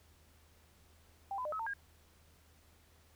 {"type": "tone with pitch steps", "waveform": "sine", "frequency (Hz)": [789, 1007, 604, 1286, 903, 1624], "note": ["G5", "B5", "D5", "E6", "A5", "G#6"], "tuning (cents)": [11, 33, 48, -43, 45, -39], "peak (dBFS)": -36, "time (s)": [1.31, 1.736], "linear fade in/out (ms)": 2, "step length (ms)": 71, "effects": ["added 79 Hz sine -65 dBFS peak until 3.15 s", "pink hiss -67 dBFS RMS until 3.15 s"]}